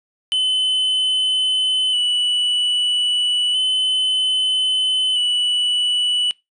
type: tone with vibrato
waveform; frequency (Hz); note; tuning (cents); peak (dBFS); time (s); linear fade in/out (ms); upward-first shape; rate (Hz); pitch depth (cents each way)
triangle; 2996; F#7; +21; -14; 0.32-6.31; 0; square; 0.31; 22
effects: noise-tail reverb RT60 0.2 s tail -22 dB re dry + resampled to 24000 Hz